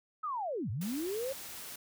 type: linear two-way sweep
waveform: sine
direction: down then up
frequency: 1304 to 91.1 to 555 Hz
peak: -33 dBFS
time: 0.23-1.33 s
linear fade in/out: 10 ms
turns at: 0.7 s
type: noise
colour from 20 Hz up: white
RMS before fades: -45 dBFS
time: 0.81-1.76 s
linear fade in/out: 5 ms
effects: none